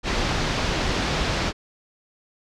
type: low-pass noise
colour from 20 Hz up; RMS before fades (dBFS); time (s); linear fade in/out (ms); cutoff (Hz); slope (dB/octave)
pink; -24; 0.03-1.53; 50; 5600; 24
effects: none